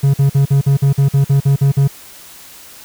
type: tone bursts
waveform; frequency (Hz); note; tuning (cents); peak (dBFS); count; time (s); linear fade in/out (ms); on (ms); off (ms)
triangle; 138.59; C#3; 0; -6; 12; 0.03-1.878; 10; 110; 48
effects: white hiss -38 dBFS RMS until 2.84 s